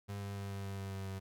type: tone with pitch steps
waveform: 35% pulse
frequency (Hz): 100.5 / 99.86 / 99.23 / 98.6 / 97.98 / 97.36 / 96.74 / 96.13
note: G2 / G2 / G2 / G2 / G2 / G2 / G2 / G2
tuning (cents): +44 / +33 / +22 / +11 / 0 / -11 / -22 / -33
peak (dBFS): -38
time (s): 0.08-1.2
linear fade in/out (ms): 20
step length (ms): 140
effects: none

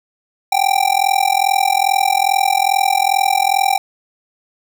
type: tone with amplitude modulation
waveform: square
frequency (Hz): 784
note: G5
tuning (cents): 0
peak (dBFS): -9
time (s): 0.52-3.78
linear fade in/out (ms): 5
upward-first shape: sine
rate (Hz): 42.4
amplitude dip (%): 100
effects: none

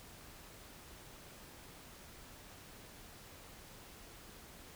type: silence
effects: pink hiss -55 dBFS RMS until 4.75 s

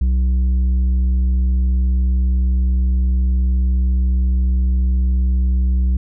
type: tone with tanh clipping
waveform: sine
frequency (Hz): 62.9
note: B1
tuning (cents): +32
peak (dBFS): -14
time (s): 0.01-5.97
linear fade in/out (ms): 5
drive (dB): 6
effects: none

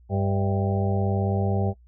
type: harmonic tone with a mistuned harmonic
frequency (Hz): 98.3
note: G2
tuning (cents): +5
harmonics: 1 / 2 / 4 / 5 / 6 / 7 / 8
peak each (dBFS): -23 / -28 / -31 / -35 / -35 / -35 / -33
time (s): 0.09-1.74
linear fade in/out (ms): 50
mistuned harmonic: 7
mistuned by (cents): -58
effects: noise-tail reverb RT60 0.1 s tail -23 dB re dry + added 60 Hz sine -50 dBFS peak until 1.87 s

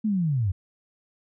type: linear sweep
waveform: sine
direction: down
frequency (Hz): 223.7 to 86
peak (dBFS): -21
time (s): 0.04-0.52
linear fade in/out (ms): 10
effects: none

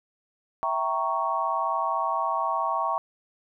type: chord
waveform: sine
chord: E diminished seventh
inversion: none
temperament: equal with one note detuned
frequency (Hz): 659.3 / 778.6 / 932.3 / 1108.7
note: E5 / G5 / Bb5 / Db6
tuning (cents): 0 / -12 / 0 / 0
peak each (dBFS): -31 / -31 / -29 / -27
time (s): 0.63-2.98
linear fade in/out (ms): 0
effects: none

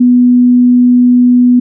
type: tone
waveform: sine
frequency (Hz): 246.4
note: B3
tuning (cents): -4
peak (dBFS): -3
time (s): 0-1.6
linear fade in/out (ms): 10
effects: none

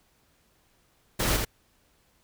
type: noise with echo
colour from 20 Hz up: pink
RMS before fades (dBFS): -26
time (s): 1.19-1.37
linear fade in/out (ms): 10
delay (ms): 81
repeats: 1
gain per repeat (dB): -3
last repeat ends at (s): 1.451
effects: pink hiss -66 dBFS RMS until 2.23 s

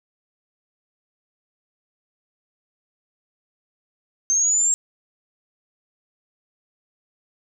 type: linear sweep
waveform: sine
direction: up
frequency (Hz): 6280 to 7520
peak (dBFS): -16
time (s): 4.3-4.74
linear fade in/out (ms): 0
effects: none

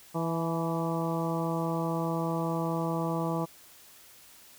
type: harmonic tone with a mistuned harmonic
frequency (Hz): 164.81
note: E3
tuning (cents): 0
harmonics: 1 / 2 / 3 / 4 / 5 / 6 / 7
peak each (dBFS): -31 / -34 / -36 / -37 / -38 / -39 / -39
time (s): 0.14-3.46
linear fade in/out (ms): 20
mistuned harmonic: 5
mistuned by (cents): +38
effects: white hiss -54 dBFS RMS until 4.58 s

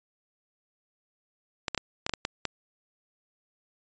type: clicks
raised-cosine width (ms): 0.2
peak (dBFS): -11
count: 8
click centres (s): 1.682 / 1.747 / 1.777 / 2.065 / 2.095 / 2.137 / 2.251 / 2.453
effects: resampled to 16000 Hz

